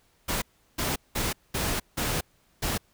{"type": "noise bursts at uneven times", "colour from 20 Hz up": "pink", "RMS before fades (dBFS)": -28, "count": 6, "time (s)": [[0.28, 0.42], [0.78, 0.96], [1.15, 1.33], [1.54, 1.8], [1.97, 2.21], [2.62, 2.78]], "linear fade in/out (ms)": 10, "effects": ["pink hiss -65 dBFS RMS until 2.93 s"]}